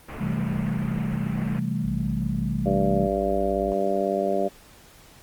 pink low-pass noise, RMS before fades -36 dBFS, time 0.08-1.6 s, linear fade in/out 10 ms, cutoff 2700 Hz, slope 48 dB/octave
sine chord, A minor seventh, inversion first, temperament equal, 130.81 / 164.81 / 196 / 220 Hz, C3 / E3 / G3 / A3, 0 / 0 / 0 / 0 cents, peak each -29 dBFS, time 0.18-3.09 s, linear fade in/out 50 ms
sine tone, 58.27 Hz, A#1, in tune, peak -32 dBFS, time 1.84-3.73 s, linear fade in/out 5 ms
harmonic tone, 98 Hz, G2, in tune, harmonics 2 / 3 / 4 / 5 / 6 / 7, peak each -30 / -32 / -27 / -32 / -26 / -28 dBFS, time 2.65-4.49 s, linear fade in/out 20 ms
effects pink hiss -51 dBFS RMS until 5.22 s + Opus 32 kbps

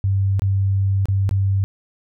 sine tone with dropouts, 97.6 Hz, G2, 7 cents flat, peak -15 dBFS, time 0.04-1.64 s, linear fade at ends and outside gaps 0 ms, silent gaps 0.395-0.42 / 1.056-1.085 / 1.292-1.311 s, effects none

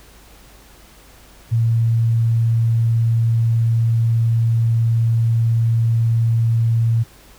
sine tone, 114.8 Hz, A#2, 26 cents flat, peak -13 dBFS, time 1.51-7.04 s, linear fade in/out 20 ms, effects added 50 Hz sine -47 dBFS peak until 7.38 s + pink hiss -47 dBFS RMS until 7.38 s

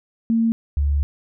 sine tone pair in turn, 227.6 / 71.69 Hz, A#3 / D2, -41 / -41 cents, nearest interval octave + minor sixth, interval 2000 cents, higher first, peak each -15 / -16 dBFS, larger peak first, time 0.3-0.52 / 0.77-1.03 s, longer second, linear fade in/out 0 ms, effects none

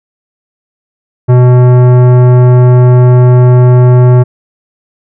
sine tone with tanh clipping, 124.5 Hz, B2, 14 cents sharp, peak -3 dBFS, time 1.28-4.24 s, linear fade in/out 20 ms, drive 16 dB, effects none

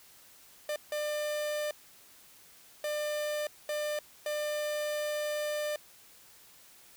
45% pulse tone bursts at uneven times, 598 Hz, D5, 31 cents sharp, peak -31 dBFS, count 5, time 0.69-0.76 / 0.92-1.71 / 2.84-3.47 / 3.69-3.99 / 4.26-5.76 s, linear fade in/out 2 ms, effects white hiss -57 dBFS RMS until 6.96 s

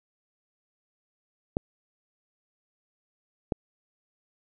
clicks, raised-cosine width 2 ms, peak -12 dBFS, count 2, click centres 1.569 / 3.522 s, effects none

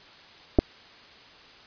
clicks, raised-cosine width 2 ms, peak -5 dBFS, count 2, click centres 0.587 / 0.59 s, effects white hiss -50 dBFS RMS until 1.66 s + resampled to 11025 Hz

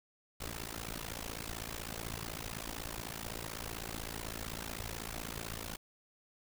pink noise with amplitude modulation, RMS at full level -38 dBFS, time 0.4-5.77 s, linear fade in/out 10 ms, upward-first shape sine, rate 55.9 Hz, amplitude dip 100%, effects none

